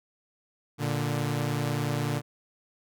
sawtooth tone pair together, 116.7 / 146.85 Hz, A#2 / D3, +2 / 0 cents, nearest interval major third, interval 398 cents, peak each -26 / -25 dBFS, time 0.78-2.22 s, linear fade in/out 50 ms, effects none

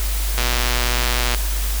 click train, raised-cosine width 0.2 ms, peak -3 dBFS, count 119, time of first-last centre 0.38-1.347 s, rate 122 Hz, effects added 50 Hz sine -19 dBFS peak until 1.8 s + white hiss -28 dBFS RMS until 1.8 s

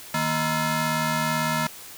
15% pulse ring-modulated tone, 392 Hz, G4, in tune, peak -13 dBFS, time 0.14-1.67 s, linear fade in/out 2 ms, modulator 549 Hz, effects white hiss -42 dBFS RMS until 1.97 s

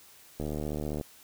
click train, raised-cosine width 2 ms, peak -21 dBFS, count 47, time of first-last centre 0.4-1.012 s, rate 75.2 Hz, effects white hiss -55 dBFS RMS until 1.23 s

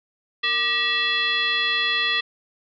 sine tone with frequency modulation, 2647 Hz, E7, 7 cents sharp, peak -19 dBFS, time 0.43-2.21 s, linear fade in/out 10 ms, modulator 729 Hz, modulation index 1.7, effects none

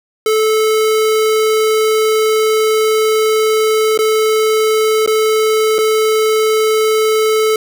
square tone with dropouts, 435.5 Hz, A4, 18 cents flat, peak -11 dBFS, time 0.26-7.56 s, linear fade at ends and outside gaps 2 ms, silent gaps 3.976-3.989 / 5.062-5.075 / 5.783-5.787 s, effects none

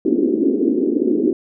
white band-pass noise, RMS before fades -17 dBFS, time 0.05-1.33 s, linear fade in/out 2 ms, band 240 to 390 Hz, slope 48 dB/octave, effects none

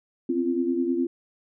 sine tone cluster, 257 / 266.7 / 343 Hz, C4 / C4 / F4, -31 / +33 / -31 cents, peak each -27 / -28 / -25 dBFS, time 0.29-1.07 s, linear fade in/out 5 ms, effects none

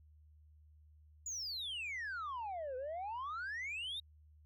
sine exponential two-way sweep, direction down then up, 7040 to 496.7 to 3793 Hz, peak -37 dBFS, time 1.26-4 s, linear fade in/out 5 ms, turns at 2.76 s, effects tanh soft clip ceiling -38 dBFS + added 76 Hz sine -60 dBFS peak until 4.45 s

